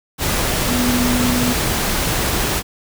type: tone in noise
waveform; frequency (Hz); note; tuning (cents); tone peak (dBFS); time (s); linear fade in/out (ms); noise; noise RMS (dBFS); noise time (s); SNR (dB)
sine; 246.1; B3; -6; -17; 0.67-1.56; 50; pink; -19; 0.18-2.63; -1
effects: none